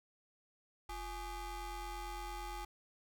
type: ring-modulated tone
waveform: 35% pulse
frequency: 395.6 Hz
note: G4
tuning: 16 cents sharp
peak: -37 dBFS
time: 0.89-2.65 s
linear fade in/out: 5 ms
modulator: 440 Hz
effects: none